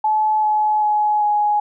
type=tone with pitch steps; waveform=sine; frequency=860 / 851.6 / 843.3 / 835 Hz; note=A5 / G#5 / G#5 / G#5; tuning=-40 / +43 / +26 / +9 cents; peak=-14 dBFS; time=0.04-1.6 s; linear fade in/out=5 ms; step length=390 ms; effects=none